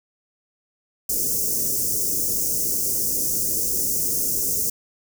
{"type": "band-stop noise", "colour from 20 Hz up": "white", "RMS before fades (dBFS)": -23, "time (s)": [1.09, 4.7], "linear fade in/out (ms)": 5, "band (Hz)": [520, 5500], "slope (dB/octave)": 48, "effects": []}